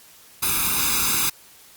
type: noise with comb filter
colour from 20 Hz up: white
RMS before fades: -21 dBFS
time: 0.42-1.3 s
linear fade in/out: 10 ms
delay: 0.8 ms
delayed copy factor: +0.9
effects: white hiss -49 dBFS RMS until 1.76 s + Opus 48 kbps